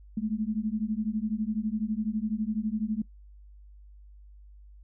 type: beating tone pair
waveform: sine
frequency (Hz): 210 / 222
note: G#3 / A3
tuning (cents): +19 / +16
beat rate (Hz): 12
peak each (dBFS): -30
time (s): 0.17-3.02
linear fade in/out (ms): 5
effects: noise-tail reverb RT60 0.1 s tail -20 dB re dry + added 50 Hz sine -48 dBFS peak until 4.83 s